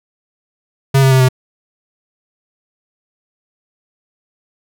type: tone with pitch steps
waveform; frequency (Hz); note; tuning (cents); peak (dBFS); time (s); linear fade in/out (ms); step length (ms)
square; 135.9 / 133.49 / 131.12 / 128.79; C#3 / C3 / C3 / C3; -34 / +35 / +4 / -27; -8; 0.94-1.288; 10; 87
effects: none